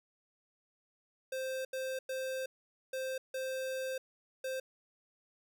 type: tone bursts at uneven times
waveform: square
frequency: 523.3 Hz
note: C5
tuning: in tune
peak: -36 dBFS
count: 6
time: 1.32-1.65 / 1.73-1.99 / 2.09-2.46 / 2.93-3.18 / 3.34-3.98 / 4.44-4.6 s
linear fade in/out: 5 ms
effects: none